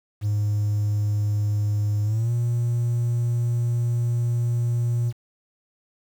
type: tone with pitch glide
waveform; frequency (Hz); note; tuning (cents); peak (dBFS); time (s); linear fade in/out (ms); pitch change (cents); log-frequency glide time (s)
triangle; 104.2 to 119; G#2 to A#2; +6 to +36; -17; 0.21-5.13; 50; +230; 2.04-2.31
effects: tanh soft clip ceiling -15 dBFS + 8-bit